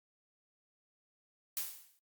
blue noise with exponential decay, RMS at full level -34 dBFS, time 1.57-1.99 s, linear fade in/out 1 ms, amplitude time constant 90 ms, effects noise-tail reverb RT60 0.1 s tail -18 dB re dry + Opus 48 kbps

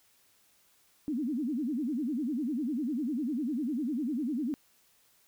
sine tone with vibrato, 267.6 Hz, C4, 39 cents sharp, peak -29 dBFS, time 1.08-4.54 s, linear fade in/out 0 ms, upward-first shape sine, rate 10 Hz, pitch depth 290 cents each way, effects white hiss -66 dBFS RMS until 5.27 s

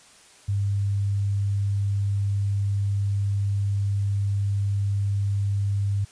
sine tone, 100 Hz, G2, 35 cents sharp, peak -21 dBFS, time 0.48-6.05 s, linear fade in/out 10 ms, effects white hiss -52 dBFS RMS until 6.11 s + resampled to 22050 Hz

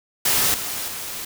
white noise with level steps, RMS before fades -19 / -28 / -31 dBFS, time 0.25-1.25 s, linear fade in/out 5 ms, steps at 0.54 / 0.88 s, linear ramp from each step 2 ms, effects none

